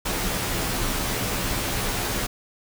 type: noise with comb filter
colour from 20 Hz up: pink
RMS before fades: -26 dBFS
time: 0.05-2.27 s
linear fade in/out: 10 ms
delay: 13 ms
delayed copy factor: -0.75
effects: none